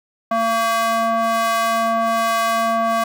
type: ring-modulated tone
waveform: square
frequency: 227.4 Hz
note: A#3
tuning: 43 cents flat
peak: -14 dBFS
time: 0.31-3.04 s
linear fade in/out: 5 ms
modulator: 909 Hz
effects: none